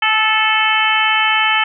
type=harmonic tone with a mistuned harmonic; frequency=437.3 Hz; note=A4; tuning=11 cents flat; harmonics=2 / 3 / 4 / 5 / 6 / 7; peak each=-19 / -19 / -19 / -19 / -19 / -19 dBFS; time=0.02-1.64 s; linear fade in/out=5 ms; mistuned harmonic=2; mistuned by=-17 cents; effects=none